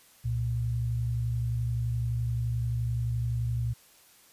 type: tone pair together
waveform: sine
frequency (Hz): 65.41 / 117.02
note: C2 / A#2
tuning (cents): 0 / +7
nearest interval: minor seventh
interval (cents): 1007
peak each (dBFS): -34 / -27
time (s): 0.24-3.74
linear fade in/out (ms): 20
effects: white hiss -58 dBFS RMS until 4.32 s + resampled to 32000 Hz